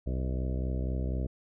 harmonic tone with a mistuned harmonic, 64.1 Hz, C2, 35 cents flat, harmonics 1 / 2 / 3 / 4 / 5 / 6 / 7 / 8 / 9 / 10, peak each -30 / -36 / -40 / -42 / -44 / -46 / -47 / -48 / -49 / -50 dBFS, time 0.06-1.27 s, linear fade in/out 10 ms, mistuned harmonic 9, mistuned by +36 cents, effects none

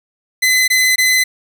sawtooth tone bursts, 2027 Hz, B6, 45 cents sharp, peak -7 dBFS, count 3, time 0.42-1.24 s, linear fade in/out 10 ms, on 260 ms, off 20 ms, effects none

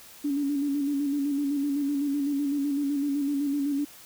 sine tone with vibrato, 283.9 Hz, C#4, 41 cents sharp, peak -24 dBFS, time 0.24-3.85 s, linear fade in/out 10 ms, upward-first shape square, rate 7.9 Hz, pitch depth 42 cents each way, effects white hiss -49 dBFS RMS until 4.05 s

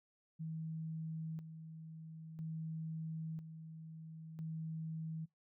sine tone with tremolo, 160.2 Hz, E3, 49 cents flat, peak -40 dBFS, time 0.39-5.26 s, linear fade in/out 20 ms, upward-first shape square, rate 0.5 Hz, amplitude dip 60%, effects noise-tail reverb RT60 0.2 s tail -25 dB re dry

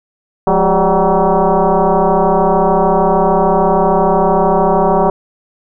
sine tone with frequency modulation, 175.4 Hz, F3, 8 cents sharp, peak -8 dBFS, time 0.47-5.1 s, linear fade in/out 2 ms, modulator 192 Hz, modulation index 4.5, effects none

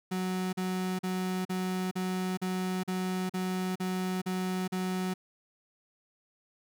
35% pulse tone bursts, 185 Hz, F#3, in tune, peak -28 dBFS, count 11, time 0.11-5.14 s, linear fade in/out 10 ms, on 420 ms, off 41 ms, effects none

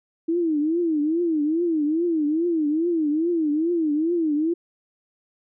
sine tone with vibrato, 320 Hz, D#4, 49 cents sharp, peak -19 dBFS, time 0.28-4.54 s, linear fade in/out 10 ms, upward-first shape triangle, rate 2.4 Hz, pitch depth 180 cents each way, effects none

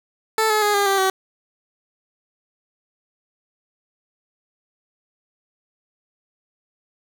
15% pulse tone with pitch steps, 440 / 427.5 / 415.3 / 403.5 / 392 / 380.8 Hz, A4 / A4 / G#4 / G#4 / G4 / F#4, 0 / -50 / 0 / -50 / 0 / +50 cents, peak -10 dBFS, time 0.38-1.1 s, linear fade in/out 2 ms, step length 120 ms, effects none

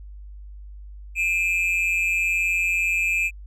triangle tone pair together, 2400 / 2579 Hz, D7 / E7, +37 / -39 cents, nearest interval minor second, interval 124 cents, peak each -21 dBFS, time 1.15-3.31 s, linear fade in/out 50 ms, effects added 50 Hz sine -37 dBFS peak until 3.46 s

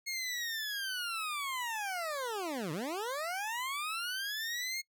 20% pulse linear two-way sweep, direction down then up, 2170 to 141.6 to 2170 Hz, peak -30 dBFS, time 0.06-4.82 s, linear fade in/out 20 ms, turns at 2.72 s, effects noise-tail reverb RT60 0.1 s tail -22 dB re dry

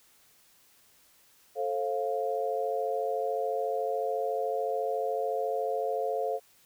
sine chord, F major, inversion first, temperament equal with one note detuned, 440 / 533.9 / 698.5 Hz, A4 / C5 / F5, 0 / +35 / 0 cents, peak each -32 dBFS, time 1.55-6.4 s, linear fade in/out 50 ms, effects white hiss -62 dBFS RMS until 6.65 s

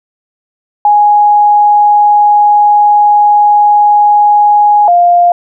sine tone pair in turn, 830.6 / 700 Hz, G#5 / F5, 0 / +4 cents, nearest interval minor third, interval 296 cents, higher first, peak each -3 dBFS, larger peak neither, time 0.85-4.88 / 4.88-5.32 s, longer first, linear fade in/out 2 ms, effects none

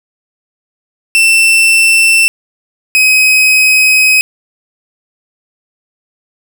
40% pulse tone pair in turn, 2680 / 2530 Hz, E7 / D#7, +28 / +28 cents, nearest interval minor second, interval 100 cents, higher first, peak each -4 dBFS, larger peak neither, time 1.15-2.28 / 2.95-4.21 s, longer second, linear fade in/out 0 ms, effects none

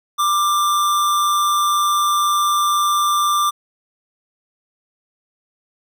square tone with amplitude modulation, 1184 Hz, D6, 14 cents sharp, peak -14 dBFS, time 0.18-3.51 s, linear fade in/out 20 ms, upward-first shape sine, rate 182 Hz, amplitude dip 30%, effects none

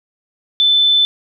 sine tone, 3520 Hz, A7, in tune, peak -9 dBFS, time 0.6-1.05 s, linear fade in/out 0 ms, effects none

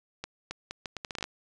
accelerating click train, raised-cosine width 0.2 ms, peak -18 dBFS, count 12, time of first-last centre 0.24-1.241 s, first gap 270 ms, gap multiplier 0.74, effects resampled to 22050 Hz

